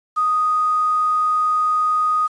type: tone with quantisation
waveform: sine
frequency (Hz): 1244.5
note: D#6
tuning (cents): 0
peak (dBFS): -15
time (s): 0.16-2.28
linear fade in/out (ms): 20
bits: 7
effects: resampled to 22050 Hz